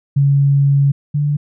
sine tone pair in turn, 140.1 / 146.16 Hz, C#3 / D3, +19 / -8 cents, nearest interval minor second, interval 73 cents, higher second, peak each -9 / -13 dBFS, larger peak first, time 0.16-0.92 / 1.14-1.37 s, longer first, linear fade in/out 10 ms, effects none

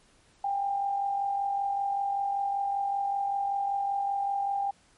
sine tone with amplitude modulation, 797 Hz, G5, 28 cents sharp, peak -24 dBFS, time 0.44-4.71 s, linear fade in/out 5 ms, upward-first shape sine, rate 45.2 Hz, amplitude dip 45%, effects pink hiss -62 dBFS RMS until 4.97 s + MP3 48 kbps

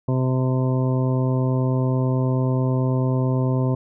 harmonic tone, 129.2 Hz, C3, 21 cents flat, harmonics 1 / 2 / 3 / 4 / 5 / 7 / 8, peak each -19 / -25 / -29 / -31 / -33 / -36 / -37 dBFS, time 0.08-3.75 s, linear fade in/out 5 ms, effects none

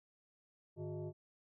sine tone with frequency modulation, 103.83 Hz, G#2, in tune, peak -40 dBFS, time 0.76-1.13 s, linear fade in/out 50 ms, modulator 257 Hz, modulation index 1.6, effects none

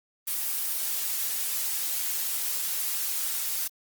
blue noise, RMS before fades -29 dBFS, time 0.27-3.68 s, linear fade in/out 10 ms, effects Opus 24 kbps

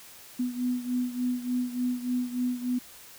sine beating tone pair, 247.3 / 250.7 Hz, B3 / B3, +3 / +26 cents, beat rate 3.4 Hz, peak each -28 / -32 dBFS, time 0.39-2.79 s, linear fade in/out 10 ms, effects white hiss -49 dBFS RMS until 3.18 s

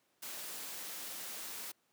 white noise, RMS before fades -44 dBFS, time 0.22-1.72 s, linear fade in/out 10 ms, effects pink hiss -75 dBFS RMS until 1.92 s + high-pass 200 Hz 12 dB/octave

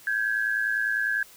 sine tone pair together, 1568 / 1678 Hz, G6 / G#6, 0 / +17 cents, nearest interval minor second, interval 117 cents, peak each -26 dBFS, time 0.07-1.23 s, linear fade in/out 2 ms, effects white hiss -51 dBFS RMS until 1.36 s

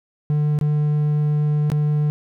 triangle tone with dropouts, 149.3 Hz, D3, 29 cents sharp, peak -14 dBFS, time 0.3-2.1 s, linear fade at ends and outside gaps 0 ms, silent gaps 0.589-0.612 / 1.701-1.718 s, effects none

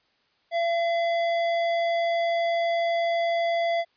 sine tone with tanh clipping, 678 Hz, E5, 49 cents sharp, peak -24 dBFS, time 0.51-3.85 s, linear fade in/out 50 ms, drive 15 dB, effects white hiss -67 dBFS RMS until 3.96 s + resampled to 11025 Hz

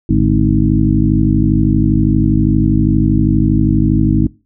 harmonic tone with a mistuned harmonic, 52.5 Hz, G#1, 19 cents sharp, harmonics 1 / 2 / 3 / 4 / 5 / 6, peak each -16 / -16 / -16 / -16 / -16 / -16 dBFS, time 0.09-4.27 s, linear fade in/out 5 ms, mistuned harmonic 3, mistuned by -110 cents, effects noise-tail reverb RT60 0.3 s tail -22 dB re dry

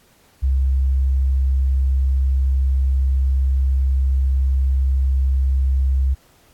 sine tone, 66.4 Hz, C2, 26 cents sharp, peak -14 dBFS, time 0.42-6.15 s, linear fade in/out 20 ms, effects pink hiss -55 dBFS RMS until 6.53 s + AAC 64 kbps

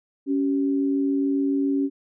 sine tone pair together, 278.3 / 385.4 Hz, C#4 / G4, +7 / -29 cents, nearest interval tritone, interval 564 cents, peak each -20 / -29 dBFS, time 0.26-1.9 s, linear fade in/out 50 ms, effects none

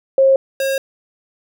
sine / square tone pair in turn, 537 / 540.4 Hz, C5 / C#5, +45 / -44 cents, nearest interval unison, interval 11 cents, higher second, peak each -8 / -17 dBFS, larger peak first, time 0.18-0.36 / 0.6-0.78 s, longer neither, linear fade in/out 2 ms, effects none

